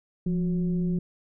sine tone with frequency modulation, 174.61 Hz, F3, in tune, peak -23 dBFS, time 0.26-0.99 s, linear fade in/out 5 ms, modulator 192 Hz, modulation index 0.48, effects none

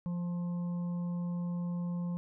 harmonic tone with a mistuned harmonic, 174.61 Hz, F3, in tune, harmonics 1 / 3 / 5 / 6, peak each -32 / -50 / -56 / -55 dBFS, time 0.06-2.17 s, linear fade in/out 0 ms, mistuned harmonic 6, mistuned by +24 cents, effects none

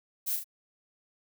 violet noise with echo, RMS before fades -31 dBFS, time 0.26-0.37 s, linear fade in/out 20 ms, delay 37 ms, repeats 2, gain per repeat -5 dB, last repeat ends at 0.444 s, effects none

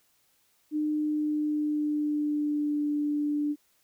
sine tone with pitch glide, 303 to 294.5 Hz, D#4 to D4, -46 to +5 cents, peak -25 dBFS, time 0.71-3.56 s, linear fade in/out 50 ms, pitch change -49 cents, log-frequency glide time 0.91-2.88 s, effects white hiss -68 dBFS RMS until 3.83 s

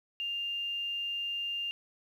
sine tone, 2800 Hz, F7, 4 cents sharp, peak -32 dBFS, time 0.2-1.71 s, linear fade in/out 0 ms, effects 10-bit

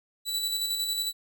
sawtooth tone with tremolo, 3951 Hz, B7, in tune, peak -23 dBFS, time 0.25-1.13 s, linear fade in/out 50 ms, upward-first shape square, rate 11 Hz, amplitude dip 35%, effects none

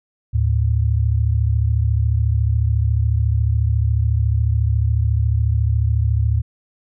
sine tone pair together, 75.65 / 109.7 Hz, D#2 / A2, -48 / -5 cents, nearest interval tritone, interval 643 cents, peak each -17 dBFS, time 0.33-6.42 s, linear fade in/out 20 ms, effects none

